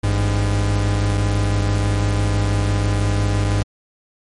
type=tone pair together; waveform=45% pulse; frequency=53.61 / 101.2 Hz; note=A1 / G#2; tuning=-44 / -44 cents; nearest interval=major seventh; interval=1100 cents; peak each=-21 / -17 dBFS; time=0.03-3.63 s; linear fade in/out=10 ms; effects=MP3 48 kbps